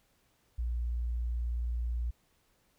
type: tone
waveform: sine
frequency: 59.2 Hz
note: A#1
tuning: 27 cents sharp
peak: -30 dBFS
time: 0.58-2.11 s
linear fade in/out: 10 ms
effects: pink hiss -71 dBFS RMS until 2.78 s